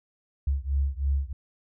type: beating tone pair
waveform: sine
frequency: 67.8 / 70.9 Hz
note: C#2 / C#2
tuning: -38 / +40 cents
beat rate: 3.1 Hz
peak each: -26 / -27 dBFS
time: 0.47-1.33 s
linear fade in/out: 5 ms
effects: none